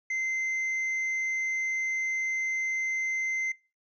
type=tone with tanh clipping; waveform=triangle; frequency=2074 Hz; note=C7; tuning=16 cents flat; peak=-29 dBFS; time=0.1-3.52 s; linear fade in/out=5 ms; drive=9 dB; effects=noise-tail reverb RT60 0.3 s tail -22 dB re dry + resampled to 16000 Hz